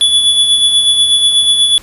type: tone with tremolo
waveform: square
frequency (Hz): 3428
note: A7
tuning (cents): -46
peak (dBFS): -6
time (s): 0.01-1.78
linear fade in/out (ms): 0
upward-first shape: sine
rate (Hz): 8.2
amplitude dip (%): 45
effects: pink hiss -38 dBFS RMS until 1.82 s + resampled to 32000 Hz